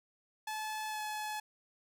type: tone with pitch glide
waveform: sawtooth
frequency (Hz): 863 to 853.1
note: A5 to G#5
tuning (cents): -34 to +46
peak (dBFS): -33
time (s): 0.47-1.4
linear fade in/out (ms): 5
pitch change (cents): -20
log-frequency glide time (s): 0.89-1
effects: none